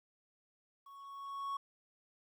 triangle tone with level ramp, 1108.7 Hz, C#6, in tune, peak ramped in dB -51 to -33 dBFS, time 0.86-1.57 s, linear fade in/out 5 ms, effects 12-bit

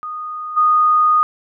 sine tone with level steps, 1235 Hz, D#6, 13 cents flat, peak -24 / -10 dBFS, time 0.03-1.23 s, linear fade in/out 0 ms, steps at 0.56 s, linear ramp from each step 20 ms, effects none

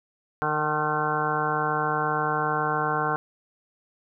harmonic tone with a mistuned harmonic, 152.4 Hz, D#3, 36 cents flat, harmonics 1 / 2 / 3 / 4 / 5 / 6 / 7 / 8 / 9 / 10, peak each -33 / -36 / -31 / -38 / -29 / -34 / -29 / -38 / -30 / -32 dBFS, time 0.42-3.16 s, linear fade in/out 0 ms, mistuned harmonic 6, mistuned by -49 cents, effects none

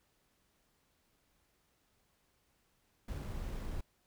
brown noise with sample-and-hold, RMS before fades -40 dBFS, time 3.08-3.81 s, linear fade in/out 5 ms, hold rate 8820 Hz, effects pink hiss -75 dBFS RMS until 4.06 s

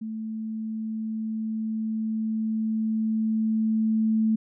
sine tone with level ramp, 220 Hz, A3, in tune, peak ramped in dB -30 to -19 dBFS, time 0.01-4.36 s, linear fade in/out 10 ms, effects none

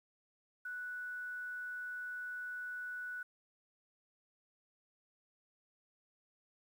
sine tone, 1480 Hz, F#6, in tune, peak -40 dBFS, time 0.65-3.23 s, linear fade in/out 5 ms, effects 11-bit

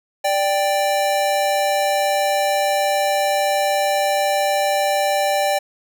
square tone pair together, 587.3 / 785.9 Hz, D5 / G5, 0 / +4 cents, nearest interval perfect fourth, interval 504 cents, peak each -20 dBFS, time 0.24-5.59 s, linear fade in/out 10 ms, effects none

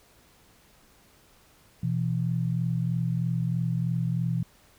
sine tone pair together, 123.87 / 167 Hz, B2 / E3, +6 / +23 cents, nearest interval perfect fourth, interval 517 cents, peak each -27 dBFS, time 1.83-4.43 s, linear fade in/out 5 ms, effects pink hiss -59 dBFS RMS until 4.78 s

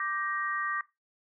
sine chord, G minor, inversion second, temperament just, 1176 / 1568 / 1881.6 Hz, D6 / G6 / Bb6, +2 / 0 / +16 cents, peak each -32 / -37 / -34 dBFS, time 0-0.81 s, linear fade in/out 2 ms, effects noise-tail reverb RT60 0.2 s tail -17 dB re dry

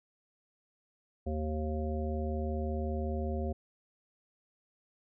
harmonic tone, 77.1 Hz, D#2, 15 cents flat, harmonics 1 / 3 / 5 / 7 / 9, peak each -33 / -38 / -40 / -41 / -43 dBFS, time 1.26-3.53 s, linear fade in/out 10 ms, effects none

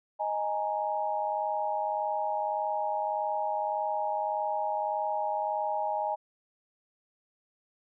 sine chord, D# suspended fourth, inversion none, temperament equal, 622.3 / 830.6 / 932.3 Hz, D#5 / G#5 / A#5, 0 / 0 / 0 cents, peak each -33 / -30 / -35 dBFS, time 0.19-6.16 s, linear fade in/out 20 ms, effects none

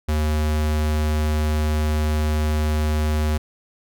square tone, 76.4 Hz, D#2, 31 cents flat, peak -19 dBFS, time 0.08-3.38 s, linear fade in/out 10 ms, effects none

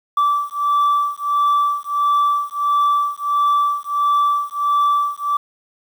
sine beating tone pair, 1161 / 1162.5 Hz, D6 / D6, -20 / -18 cents, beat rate 1.5 Hz, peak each -16 / -16 dBFS, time 0.17-5.37 s, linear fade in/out 5 ms, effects tanh soft clip ceiling -11 dBFS + 7-bit

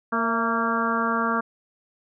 harmonic tone with a mistuned harmonic, 230.1 Hz, A#3, 22 cents flat, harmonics 1 / 2 / 3 / 4 / 5 / 6 / 7, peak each -27 / -31 / -32 / -31 / -26 / -27 / -32 dBFS, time 0.12-1.41 s, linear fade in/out 10 ms, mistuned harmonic 3, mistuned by -45 cents, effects none

